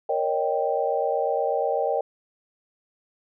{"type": "chord", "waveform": "sine", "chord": "Eb dominant seventh", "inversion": "second", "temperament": "equal with one note detuned", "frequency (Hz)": [466.2, 554.4, 614.4, 784], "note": ["Bb4", "Db5", "Eb5", "G5"], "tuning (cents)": [0, 0, -22, 0], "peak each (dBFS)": -27, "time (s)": [0.09, 2.01], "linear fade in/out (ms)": 5, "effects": []}